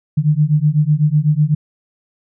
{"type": "beating tone pair", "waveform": "sine", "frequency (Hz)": [146.83, 154.83], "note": ["D3", "D#3"], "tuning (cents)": [0, -8], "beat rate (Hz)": 8, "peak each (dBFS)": -14, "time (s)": [0.17, 1.55], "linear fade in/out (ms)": 10, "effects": []}